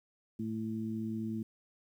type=harmonic tone; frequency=110.6 Hz; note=A2; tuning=9 cents sharp; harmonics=1 / 2 / 3; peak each=-42 / -35 / -42 dBFS; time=0.39-1.43 s; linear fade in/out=5 ms; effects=11-bit